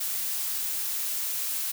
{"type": "noise", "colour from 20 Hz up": "blue", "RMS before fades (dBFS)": -30, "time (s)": [0, 1.72], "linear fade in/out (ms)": 10, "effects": []}